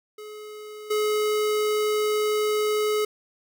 square tone with level steps, 424.5 Hz, G#4, 38 cents sharp, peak -38 / -22 dBFS, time 0.18-3.05 s, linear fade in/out 5 ms, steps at 0.9 s, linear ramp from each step 10 ms, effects none

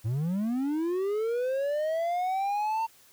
triangle linear sweep, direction up, 103.6 to 912 Hz, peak -24 dBFS, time 0.04-2.87 s, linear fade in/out 20 ms, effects white hiss -58 dBFS RMS until 3.12 s

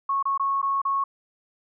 sine tone with dropouts, 1100 Hz, C#6, 14 cents flat, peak -21 dBFS, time 0.09-1.04 s, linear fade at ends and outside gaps 5 ms, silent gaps 0.227-0.254 / 0.377-0.396 / 0.617-0.627 / 0.817-0.851 s, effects none

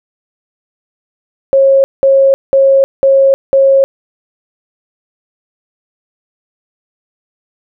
sine tone bursts, 543 Hz, C#5, 36 cents flat, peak -4 dBFS, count 5, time 1.53-3.84 s, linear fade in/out 0 ms, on 310 ms, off 190 ms, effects none

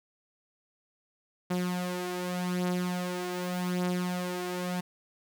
sawtooth beating tone pair, 179.1 / 179.95 Hz, F3 / F#3, +44 / -48 cents, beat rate 0.85 Hz, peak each -31 / -27 dBFS, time 1.5-4.81 s, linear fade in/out 10 ms, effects none

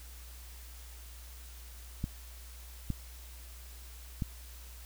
clicks, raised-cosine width 5 ms, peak -20 dBFS, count 3, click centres 2.041 / 2.903 / 4.222 s, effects added 60 Hz sine -47 dBFS peak until 4.85 s + white hiss -54 dBFS RMS until 4.85 s

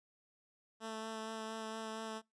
10% pulse tone with vibrato, 221.2 Hz, A3, 9 cents sharp, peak -33 dBFS, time 0.8-2.22 s, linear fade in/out 50 ms, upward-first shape sine, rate 4.3 Hz, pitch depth 14 cents each way, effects noise-tail reverb RT60 0.2 s tail -25 dB re dry + resampled to 22050 Hz

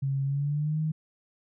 sine tone with pitch glide, 136.8 to 156.24 Hz, C#3 to D#3, -23 to +8 cents, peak -25 dBFS, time 0.02-0.92 s, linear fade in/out 10 ms, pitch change +231 cents, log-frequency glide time 0.24-0.8 s, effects none

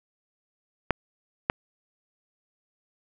clicks, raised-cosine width 0.5 ms, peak -6 dBFS, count 2, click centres 0.907 / 1.499 s, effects none

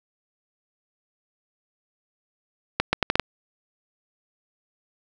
accelerating click train, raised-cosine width 0.3 ms, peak -3 dBFS, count 6, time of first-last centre 2.8-3.197 s, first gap 130 ms, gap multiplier 0.75, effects none

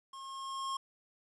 square tone with level ramp, 1077 Hz, C6, 50 cents sharp, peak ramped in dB -46 to -34 dBFS, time 0.13-0.77 s, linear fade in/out 5 ms, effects resampled to 22050 Hz + 11-bit

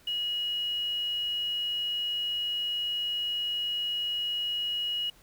sine tone with quantisation, 2900 Hz, F#7, 35 cents flat, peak -28 dBFS, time 0.07-5.1 s, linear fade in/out 5 ms, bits 8, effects pink hiss -59 dBFS RMS until 5.22 s

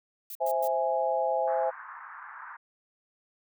violet noise bursts, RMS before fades -40 dBFS, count 3, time 0.3-0.676 s, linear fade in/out 2 ms, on 52 ms, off 110 ms
sine chord, C augmented, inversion none, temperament equal, 523.3 / 659.3 / 830.6 Hz, C5 / E5 / G#5, 0 / 0 / 0 cents, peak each -29 dBFS, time 0.4-1.71 s, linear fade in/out 20 ms
pink band-pass noise, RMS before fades -44 dBFS, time 1.47-2.57 s, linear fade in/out 10 ms, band 940 to 1700 Hz, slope 48 dB/octave
effects none

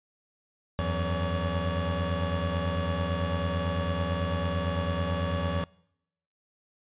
25% pulse tone cluster, 83.8 / 92.8 / 567 Hz, E2 / F#2 / C#5, +29 / +6 / +39 cents, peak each -26 / -29 / -29 dBFS, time 0.79-5.64 s, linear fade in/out 0 ms, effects noise-tail reverb RT60 0.8 s tail -25 dB re dry + resampled to 8000 Hz

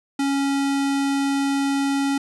square tone, 277.2 Hz, C#4, in tune, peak -20 dBFS, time 0.19-2.18 s, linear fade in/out 5 ms, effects resampled to 24000 Hz + 10-bit

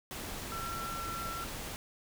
sine tone in noise, 1351 Hz, E6, 42 cents sharp, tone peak -38 dBFS, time 0.52-1.44 s, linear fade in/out 0 ms, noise pink, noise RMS -41 dBFS, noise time 0.11-1.76 s, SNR 0 dB, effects none

